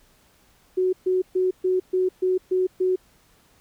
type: tone bursts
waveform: sine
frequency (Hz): 370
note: F#4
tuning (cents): 0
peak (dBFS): -18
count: 8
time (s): 0.77-2.96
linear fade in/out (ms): 10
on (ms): 160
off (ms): 130
effects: pink hiss -59 dBFS RMS until 3.6 s